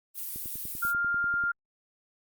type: noise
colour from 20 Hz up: violet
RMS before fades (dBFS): -36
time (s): 0.14-0.94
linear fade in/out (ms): 50
type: click train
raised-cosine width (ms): 3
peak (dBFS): -32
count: 12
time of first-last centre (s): 0.36-1.438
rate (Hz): 10.2
type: tone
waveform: sine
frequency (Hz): 1400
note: F6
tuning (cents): +4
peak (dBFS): -25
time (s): 0.82-1.52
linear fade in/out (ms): 10
effects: Opus 32 kbps